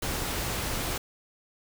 pink noise, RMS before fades -31 dBFS, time 0.02-0.98 s, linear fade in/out 5 ms, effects none

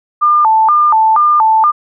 sine tone with vibrato, 1029 Hz, C6, 29 cents flat, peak -6 dBFS, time 0.21-1.72 s, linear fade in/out 20 ms, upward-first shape square, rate 2.1 Hz, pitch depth 270 cents each way, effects none

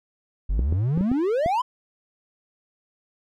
triangle exponential sweep, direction up, 43.17 to 1048 Hz, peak -18 dBFS, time 0.49-1.62 s, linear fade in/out 10 ms
clicks, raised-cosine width 3 ms, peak -15 dBFS, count 6, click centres 0.593 / 0.725 / 0.976 / 1.01 / 1.116 / 1.461 s
effects none

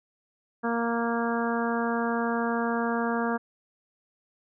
harmonic tone, 233.1 Hz, A#3, in tune, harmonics 1 / 2 / 3 / 4 / 5 / 6 / 7, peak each -28 / -31 / -33 / -34 / -35 / -36 / -36 dBFS, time 0.63-3.38 s, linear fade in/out 20 ms, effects none

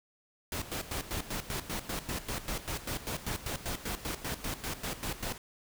pink noise with tremolo, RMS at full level -35 dBFS, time 0.52-5.38 s, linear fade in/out 2 ms, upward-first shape square, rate 5.1 Hz, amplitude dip 75%, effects none

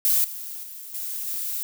violet noise with level steps, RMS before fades -20 / -35 / -39 / -31 / -29 dBFS, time 0.05-1.63 s, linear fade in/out 0 ms, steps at 0.24 / 0.63 / 0.94 / 1.27 s, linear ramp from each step 5 ms, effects none

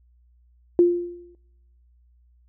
sine tone with exponential decay, 349.2 Hz, F4, in tune, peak -10 dBFS, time 0.79-1.35 s, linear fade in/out 1 ms, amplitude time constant 120 ms, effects noise-tail reverb RT60 0.9 s tail -23 dB re dry + added 60 Hz sine -55 dBFS peak until 2.48 s

